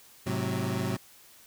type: chord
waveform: 25% pulse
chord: F# diminished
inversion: first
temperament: equal with one note detuned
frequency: 107.3 / 130.81 / 185 Hz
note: A2 / C3 / F#3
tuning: -43 / 0 / 0 cents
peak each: -29 dBFS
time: 0.26-0.97 s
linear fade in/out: 10 ms
effects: white hiss -55 dBFS RMS until 1.46 s